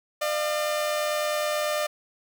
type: tone pair together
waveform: sawtooth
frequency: 601.8 / 691 Hz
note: D5 / F5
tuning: +42 / -19 cents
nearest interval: major second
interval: 239 cents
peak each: -21 / -30 dBFS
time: 0.21-1.87 s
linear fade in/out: 10 ms
effects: none